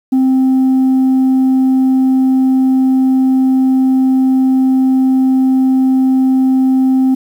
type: tone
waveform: sine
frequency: 261.6 Hz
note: C4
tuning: in tune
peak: -5 dBFS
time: 0.12-7.15 s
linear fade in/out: 10 ms
effects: tanh soft clip ceiling -7 dBFS + 7-bit